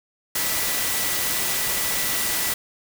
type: tone in noise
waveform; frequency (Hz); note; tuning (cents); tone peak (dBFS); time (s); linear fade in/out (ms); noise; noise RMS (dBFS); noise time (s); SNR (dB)
sine; 1967; B6; -7; -34; 0.35-2.54; 5; white; -24; 0.35-2.54; -13
effects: none